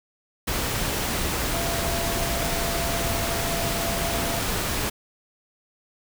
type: tone in noise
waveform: sine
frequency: 678 Hz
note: E5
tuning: 49 cents sharp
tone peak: -31 dBFS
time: 1.53-4.4 s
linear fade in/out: 10 ms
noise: pink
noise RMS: -26 dBFS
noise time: 0.47-4.9 s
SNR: -8 dB
effects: none